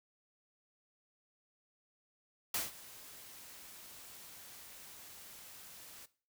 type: noise with ADSR envelope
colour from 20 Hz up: white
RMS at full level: -34 dBFS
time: 2.54-6.06 s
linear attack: 4 ms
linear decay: 160 ms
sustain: -19 dB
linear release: 10 ms
effects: noise-tail reverb RT60 0.4 s tail -18 dB re dry